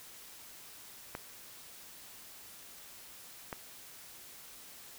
clicks, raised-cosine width 0.5 ms, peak -23 dBFS, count 2, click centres 1.151 / 3.528 s, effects white hiss -52 dBFS RMS until 4.98 s

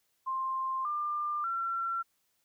sine tone with pitch steps, 1053 / 1195.7 / 1357.7 Hz, C6 / D6 / F6, +11 / +31 / -49 cents, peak -30 dBFS, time 0.26-2.03 s, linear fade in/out 20 ms, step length 590 ms, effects white hiss -75 dBFS RMS until 2.44 s

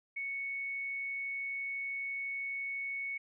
sine tone, 2217 Hz, C#7, in tune, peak -35 dBFS, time 0.16-3.18 s, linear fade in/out 10 ms, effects none

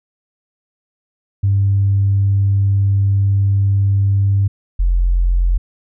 sine tone pair in turn, 99 / 44.01 Hz, G2 / F1, +18 / +14 cents, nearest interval octave + major second, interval 1404 cents, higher first, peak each -10 dBFS, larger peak neither, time 1.43-4.48 / 4.79-5.58 s, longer first, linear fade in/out 10 ms, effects tanh soft clip ceiling -6 dBFS

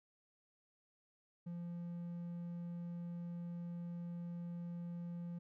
triangle tone, 172.6 Hz, F3, 20 cents flat, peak -40 dBFS, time 1.46-5.39 s, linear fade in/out 10 ms, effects none

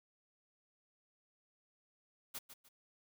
white noise with echo, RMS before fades -44 dBFS, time 2.34-2.39 s, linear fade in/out 10 ms, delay 150 ms, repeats 2, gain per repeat -10 dB, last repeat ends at 2.69 s, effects none

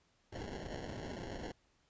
white noise with sample-and-hold, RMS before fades -44 dBFS, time 0.32-1.52 s, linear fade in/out 10 ms, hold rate 1225 Hz, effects pink hiss -73 dBFS RMS until 1.89 s + resampled to 16000 Hz

